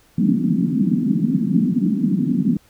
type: band-pass noise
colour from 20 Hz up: pink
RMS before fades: -18 dBFS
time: 0.18-2.57 s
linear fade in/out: 5 ms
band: 170 to 270 Hz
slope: 48 dB/octave
effects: pink hiss -55 dBFS RMS until 2.69 s